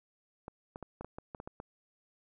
clicks, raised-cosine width 1 ms, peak -28 dBFS, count 10, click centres 0.481 / 0.759 / 0.827 / 1.01 / 1.046 / 1.185 / 1.348 / 1.401 / 1.475 / 1.601 s, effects none

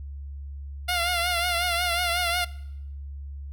10% pulse tone with vibrato, 700 Hz, F5, 4 cents sharp, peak -15 dBFS, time 0.88-2.45 s, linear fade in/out 10 ms, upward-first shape triangle, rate 5.5 Hz, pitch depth 66 cents each way, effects noise-tail reverb RT60 0.8 s tail -21 dB re dry + added 70 Hz sine -34 dBFS peak until 3.52 s

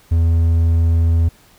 triangle tone, 82.9 Hz, E2, 10 cents sharp, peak -9 dBFS, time 0.11-1.29 s, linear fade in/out 10 ms, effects pink hiss -50 dBFS RMS until 1.58 s

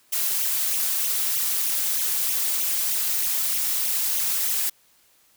blue noise with flanger, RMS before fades -24 dBFS, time 0.12-4.7 s, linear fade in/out 10 ms, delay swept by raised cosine 0.31 to 4.71 ms, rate 3.2 Hz, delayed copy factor +0.65, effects white hiss -60 dBFS RMS until 5.36 s

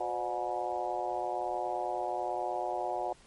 harmonic tone with a mistuned harmonic, 121.1 Hz, B2, 34 cents flat, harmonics 3 / 4 / 5 / 6 / 7 / 8, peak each -40 / -40 / -38 / -34 / -38 / -44 dBFS, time 0-3.13 s, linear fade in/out 5 ms, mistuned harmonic 4, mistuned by +110 cents, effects pink hiss -59 dBFS RMS until 3.26 s + MP3 48 kbps

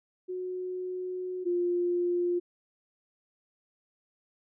sine tone pair in turn, 366.3 / 351.8 Hz, F#4 / F4, -17 / +13 cents, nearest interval minor second, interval 70 cents, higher first, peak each -32 / -25 dBFS, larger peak second, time 0.28-1.45 / 1.45-2.4 s, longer first, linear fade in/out 20 ms, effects none

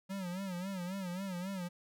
square tone with vibrato, 185.8 Hz, F#3, 7 cents sharp, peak -38 dBFS, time 0.09-1.69 s, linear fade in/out 20 ms, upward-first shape sine, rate 3.7 Hz, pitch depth 110 cents each way, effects none

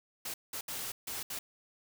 white noise bursts at uneven times, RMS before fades -39 dBFS, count 5, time 0.25-0.34 / 0.53-0.61 / 0.68-0.92 / 1.07-1.23 / 1.3-1.39 s, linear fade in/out 5 ms, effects none

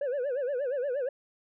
sine tone with vibrato, 532 Hz, C5, 29 cents sharp, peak -25 dBFS, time 0.01-1.09 s, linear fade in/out 5 ms, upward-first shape sine, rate 8.5 Hz, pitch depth 170 cents each way, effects tanh soft clip ceiling -27 dBFS

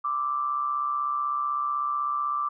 sine tone with amplitude modulation, 1174.7 Hz, D6, in tune, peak -22 dBFS, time 0.04-2.49 s, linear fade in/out 10 ms, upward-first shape sine, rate 136 Hz, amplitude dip 55%, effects none

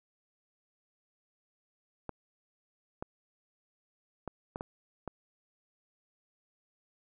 clicks, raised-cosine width 1 ms, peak -23 dBFS, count 6, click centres 2.093 / 3.025 / 4.277 / 4.559 / 4.609 / 5.077 s, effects none

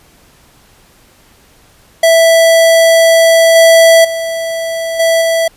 square tone with level steps, 659 Hz, E5, 1 cent flat, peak -5 / -3 / -16 / -8 / -10 dBFS, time 2.03-5.48 s, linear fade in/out 5 ms, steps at 3.55 / 4.04 / 4.99 / 5.21 s, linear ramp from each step 10 ms, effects pink hiss -46 dBFS RMS until 5.56 s + resampled to 32000 Hz

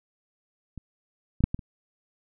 clicks, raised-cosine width 5 ms, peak -26 / -19 / -6 / -15 / -28 dBFS, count 5, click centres 0.777 / 1.406 / 1.44 / 1.545 / 1.592 s, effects none

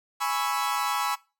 40% pulse chord, C# minor seventh, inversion second, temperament equal, 830.6 / 987.8 / 1108.7 / 1318.5 Hz, G#5 / B5 / C#6 / E6, 0 / 0 / 0 / 0 cents, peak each -30 dBFS, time 0.2-1.16 s, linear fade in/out 20 ms, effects noise-tail reverb RT60 0.3 s tail -21 dB re dry

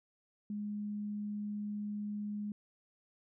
sine tone, 207.7 Hz, G#3, in tune, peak -36 dBFS, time 0.5-2.52 s, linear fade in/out 2 ms, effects none

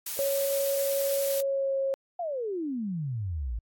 blue noise, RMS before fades -33 dBFS, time 0.06-1.41 s, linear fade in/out 5 ms
sine tone with pitch glide, 554.4 to 541.7 Hz, C#5 to C#5, 0 to -40 cents, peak -25 dBFS, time 0.19-1.94 s, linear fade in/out 0 ms, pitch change -40 cents, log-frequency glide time 1.25-1.77 s
sine exponential sweep, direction down, 728 to 51.91 Hz, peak -29 dBFS, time 2.19-3.59 s, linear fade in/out 5 ms
effects AAC 64 kbps

